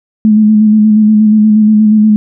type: tone with vibrato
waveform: sine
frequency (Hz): 214.1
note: A3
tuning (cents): -47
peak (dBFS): -3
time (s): 0.25-2.16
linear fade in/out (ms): 0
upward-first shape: square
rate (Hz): 8.4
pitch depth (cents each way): 23
effects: none